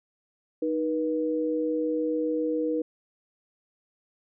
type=tone pair together; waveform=sine; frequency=310.8 / 483.8 Hz; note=D#4 / B4; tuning=-2 / -36 cents; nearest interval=minor sixth; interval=766 cents; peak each=-27 dBFS; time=0.62-2.82 s; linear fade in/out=5 ms; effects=none